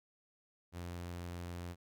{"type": "tone", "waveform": "sawtooth", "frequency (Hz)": 87.31, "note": "F2", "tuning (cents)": 0, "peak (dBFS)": -38, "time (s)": [0.72, 1.76], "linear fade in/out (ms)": 50, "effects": []}